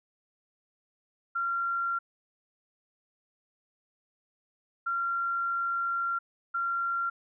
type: tone bursts at uneven times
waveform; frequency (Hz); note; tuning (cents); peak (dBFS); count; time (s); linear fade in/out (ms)
sine; 1377; F6; -25; -27; 3; 1.35-1.99 / 4.86-6.19 / 6.54-7.1; 10
effects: none